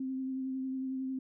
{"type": "tone with vibrato", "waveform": "sine", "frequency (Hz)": 262.7, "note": "C4", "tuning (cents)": 7, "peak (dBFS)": -33, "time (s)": [0, 1.19], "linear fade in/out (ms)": 5, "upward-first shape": "triangle", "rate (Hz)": 11, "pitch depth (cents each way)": 21, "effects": []}